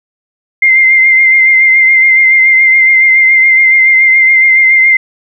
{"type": "tone with vibrato", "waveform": "sine", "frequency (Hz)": 2093, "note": "C7", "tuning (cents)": 0, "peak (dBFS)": -3, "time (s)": [0.62, 4.97], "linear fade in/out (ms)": 5, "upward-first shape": "triangle", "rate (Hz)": 7.1, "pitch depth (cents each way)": 33, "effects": []}